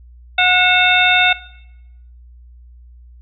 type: harmonic tone with a mistuned harmonic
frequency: 728 Hz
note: F#5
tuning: 28 cents flat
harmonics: 1 / 2 / 3 / 4 / 5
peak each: -17 / -17 / -17 / -17 / -17 dBFS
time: 0.38-1.33 s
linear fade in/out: 5 ms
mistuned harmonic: 4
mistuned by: -150 cents
effects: noise-tail reverb RT60 0.9 s tail -19 dB re dry + added 60 Hz sine -39 dBFS peak until 3.21 s